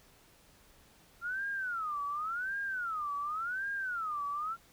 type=tone with vibrato; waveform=sine; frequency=1360 Hz; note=F6; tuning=46 cents flat; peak=-33 dBFS; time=1.21-4.57 s; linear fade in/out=50 ms; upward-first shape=sine; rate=0.9 Hz; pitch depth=300 cents each way; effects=pink hiss -62 dBFS RMS until 4.72 s